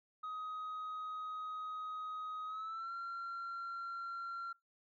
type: tone with pitch glide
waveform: sine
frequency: 1258 to 1371.9 Hz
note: D#6 to F6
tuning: +19 to -31 cents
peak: -38 dBFS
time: 0.23-4.53 s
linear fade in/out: 10 ms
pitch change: +150 cents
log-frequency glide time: 2.46-2.93 s
effects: noise-tail reverb RT60 0.2 s tail -24 dB re dry + tanh soft clip ceiling -39 dBFS